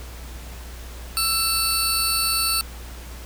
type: tone pair together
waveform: 20% pulse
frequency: 1329 / 4470 Hz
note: E6 / C#8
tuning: +14 / +14 cents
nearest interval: octave + major sixth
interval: 2100 cents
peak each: -20 / -15 dBFS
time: 1.17-2.61 s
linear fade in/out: 0 ms
effects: added 60 Hz sine -35 dBFS peak until 3.25 s + pink hiss -42 dBFS RMS until 3.25 s